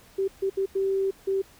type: tone bursts at uneven times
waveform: sine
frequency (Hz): 387.8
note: G4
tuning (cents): -19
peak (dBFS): -22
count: 5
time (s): 0.18-0.28 / 0.42-0.5 / 0.57-0.66 / 0.75-1.11 / 1.27-1.42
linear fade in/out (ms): 10
effects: pink hiss -54 dBFS RMS until 1.59 s